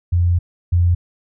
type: tone pair in turn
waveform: sine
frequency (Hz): 87.31 / 87.31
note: F2 / F2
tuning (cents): 0 / 0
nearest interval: unison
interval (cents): 0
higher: neither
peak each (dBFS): -12 / -11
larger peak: second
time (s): 0.12-0.39 / 0.72-0.95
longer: first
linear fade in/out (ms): 10
effects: none